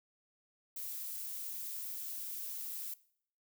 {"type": "noise", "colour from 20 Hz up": "violet", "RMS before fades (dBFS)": -42, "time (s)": [0.76, 2.94], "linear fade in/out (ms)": 5, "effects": ["noise-tail reverb RT60 0.6 s tail -20 dB re dry"]}